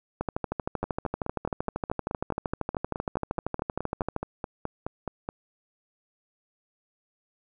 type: two click trains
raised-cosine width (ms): 1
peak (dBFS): -17 / -14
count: 22 / 52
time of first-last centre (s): 0.84-5.289 / 0.21-4.163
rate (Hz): 4.72 / 12.9
effects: none